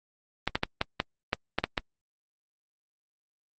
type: clicks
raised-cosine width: 0.3 ms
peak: -8 dBFS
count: 9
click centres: 0.476 / 0.555 / 0.634 / 0.814 / 1.001 / 1.331 / 1.586 / 1.64 / 1.778 s
effects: Opus 24 kbps